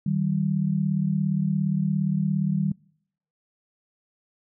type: tone pair together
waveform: sine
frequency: 155.56 / 192.84 Hz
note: D#3 / G3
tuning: 0 / -28 cents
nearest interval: major third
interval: 372 cents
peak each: -24 dBFS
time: 0.06-2.72 s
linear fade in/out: 5 ms
effects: noise-tail reverb RT60 0.7 s tail -26 dB re dry